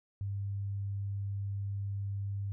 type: tone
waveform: sine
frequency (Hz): 99.6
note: G2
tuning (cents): +28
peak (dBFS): -33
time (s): 0.21-2.52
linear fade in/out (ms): 0
effects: none